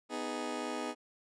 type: chord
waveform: 20% pulse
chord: G# minor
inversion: first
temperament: just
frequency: 249.2 / 311.5 / 415.3 Hz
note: B3 / D#4 / G#4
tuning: +16 / +2 / 0 cents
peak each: -35 / -35 / -36 dBFS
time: 0.09-0.95 s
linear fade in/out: 50 ms
effects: resampled to 22050 Hz